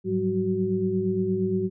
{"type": "tone cluster", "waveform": "sine", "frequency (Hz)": [105.5, 183.6, 192.2, 374], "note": ["G#2", "F#3", "G3", "F#4"], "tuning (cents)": [28, -13, -34, 19], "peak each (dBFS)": [-33, -30, -27, -25], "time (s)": [0.04, 1.7], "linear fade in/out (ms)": 50, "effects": []}